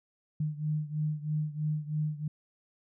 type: beating tone pair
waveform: sine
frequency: 151.4 / 154.5 Hz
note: D#3 / D#3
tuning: -47 / -12 cents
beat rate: 3.1 Hz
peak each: -31 / -34 dBFS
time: 0.4-2.28 s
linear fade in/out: 5 ms
effects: none